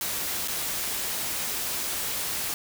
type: noise with dropouts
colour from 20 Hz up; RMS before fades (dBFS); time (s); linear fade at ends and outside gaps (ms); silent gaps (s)
white; -30; 0.01-2.54; 1; 0.476-0.482
effects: none